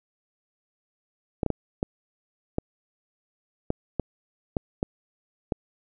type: clicks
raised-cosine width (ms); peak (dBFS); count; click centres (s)
2; -11; 10; 1.432 / 1.463 / 1.503 / 1.829 / 2.584 / 3.704 / 3.997 / 4.568 / 4.829 / 5.522
effects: none